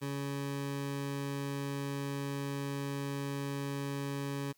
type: tone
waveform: 20% pulse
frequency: 140 Hz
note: C#3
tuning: 18 cents sharp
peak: -30 dBFS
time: 0.01-4.53 s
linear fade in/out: 20 ms
effects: white hiss -71 dBFS RMS until 4.57 s